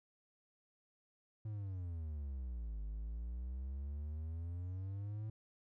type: exponential two-way sweep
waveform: triangle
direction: down then up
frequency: 110 to 51.1 to 110 Hz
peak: -38 dBFS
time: 1.45-5.3 s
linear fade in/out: 5 ms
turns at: 2.83 s
effects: none